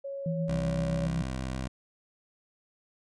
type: tone with pitch glide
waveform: sine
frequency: 553 to 562 Hz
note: C#5 to C#5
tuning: -4 to +24 cents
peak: -34 dBFS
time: 0.04-1.07 s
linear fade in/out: 10 ms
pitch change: +28 cents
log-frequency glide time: 0.42-0.51 s
type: tone with tremolo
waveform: sine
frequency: 164.81 Hz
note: E3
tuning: in tune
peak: -27 dBFS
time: 0.26-1.22 s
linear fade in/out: 2 ms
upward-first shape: sine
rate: 7.8 Hz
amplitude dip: 35%
type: tone with vibrato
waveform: 15% pulse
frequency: 64.7 Hz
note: C2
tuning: 19 cents flat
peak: -26 dBFS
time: 0.48-1.68 s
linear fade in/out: 10 ms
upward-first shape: sine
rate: 6.6 Hz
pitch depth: 14 cents each way
effects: resampled to 22050 Hz